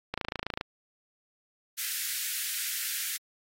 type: click train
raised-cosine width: 0.3 ms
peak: -15 dBFS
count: 14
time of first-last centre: 0.14-0.611 s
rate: 27.6 Hz
type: high-pass noise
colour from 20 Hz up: white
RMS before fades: -33 dBFS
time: 1.77-3.18 s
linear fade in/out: 20 ms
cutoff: 1500 Hz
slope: 48 dB/octave
effects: AAC 48 kbps